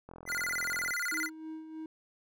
click train, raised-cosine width 1 ms, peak -33 dBFS, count 36, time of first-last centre 0.09-0.908 s, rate 42.8 Hz
square tone with vibrato, 1701 Hz, G#6, 41 cents sharp, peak -32 dBFS, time 0.26-1.3 s, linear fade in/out 50 ms, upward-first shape square, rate 17 Hz, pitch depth 300 cents each way
triangle tone with tremolo, 316.5 Hz, D#4, 30 cents sharp, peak -36 dBFS, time 1.12-1.86 s, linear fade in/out 2 ms, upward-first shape sine, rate 3.2 Hz, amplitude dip 55%
effects none

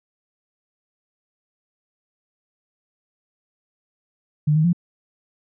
sine tone with pitch steps, 150.3 / 156 / 173.4 Hz, D3 / D#3 / F3, +40 / +5 / -12 cents, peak -14 dBFS, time 4.47-4.731 s, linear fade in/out 10 ms, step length 87 ms, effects none

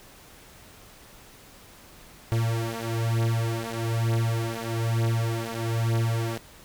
45% pulse beating tone pair, 113.9 / 115 Hz, A#2 / A#2, -40 / -23 cents, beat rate 1.1 Hz, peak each -27 dBFS, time 2.32-6.38 s, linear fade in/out 0 ms, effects pink hiss -50 dBFS RMS until 6.64 s

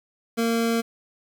25% pulse tone, 230 Hz, A#3, 23 cents flat, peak -17 dBFS, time 0.37-0.82 s, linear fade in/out 20 ms, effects 9-bit

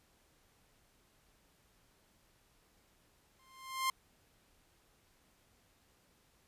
sawtooth tone with exponential growth, 1053 Hz, C6, 11 cents sharp, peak -25 dBFS, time 3.39-3.9 s, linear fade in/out 2 ms, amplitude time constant 110 ms, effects pink hiss -70 dBFS RMS until 6.47 s + resampled to 32000 Hz

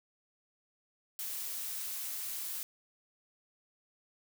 blue noise, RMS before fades -39 dBFS, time 1.19-2.63 s, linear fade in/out 0 ms, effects none

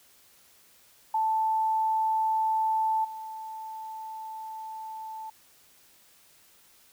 sine tone with level steps, 880 Hz, A5, in tune, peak -23 / -36 dBFS, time 1.14-5.3 s, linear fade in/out 5 ms, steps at 3.04 s, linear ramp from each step 10 ms, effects white hiss -59 dBFS RMS until 6.92 s

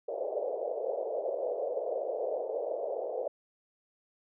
pink band-pass noise, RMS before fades -34 dBFS, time 0.08-3.28 s, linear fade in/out 5 ms, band 460 to 640 Hz, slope 48 dB/octave, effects none

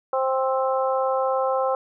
harmonic tone, 263.3 Hz, C4, 11 cents sharp, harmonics 2 / 3 / 4 / 5, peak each -22 / -26 / -28 / -30 dBFS, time 0.13-1.75 s, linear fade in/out 2 ms, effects none

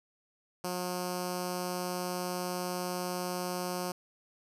5% pulse tone with notch filter, 180 Hz, F#3, 47 cents flat, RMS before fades -35 dBFS, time 0.64-3.92 s, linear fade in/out 5 ms, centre 1900 Hz, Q 0.67, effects resampled to 32000 Hz

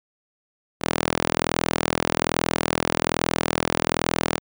sawtooth tone with high-pass filter, 41.2 Hz, E1, in tune, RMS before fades -24 dBFS, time 0.8-4.4 s, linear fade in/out 50 ms, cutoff 250 Hz, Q 0.53, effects none

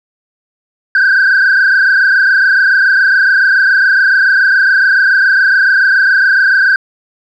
sine tone with frequency modulation, 1559 Hz, G6, 10 cents flat, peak -4 dBFS, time 0.95-6.76 s, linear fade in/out 2 ms, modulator 27.1 Hz, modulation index 2.5, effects tanh soft clip ceiling -4 dBFS

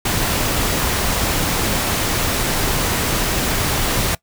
pink noise, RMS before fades -19 dBFS, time 0.05-4.15 s, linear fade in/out 5 ms, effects noise-tail reverb RT60 0.1 s tail -21 dB re dry

